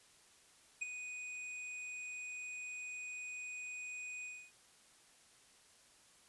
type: tone with ADSR envelope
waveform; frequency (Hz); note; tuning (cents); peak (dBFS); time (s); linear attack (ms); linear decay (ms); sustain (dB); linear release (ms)
square; 2486; D#7; -2; -35; 0.81-4.52; 13; 17; -9; 280
effects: white hiss -65 dBFS RMS until 6.28 s + resampled to 24000 Hz